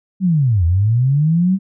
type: linear two-way sweep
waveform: sine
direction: down then up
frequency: 196 to 80.6 to 196 Hz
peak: -11 dBFS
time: 0.2-1.59 s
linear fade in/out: 50 ms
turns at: 0.65 s
effects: none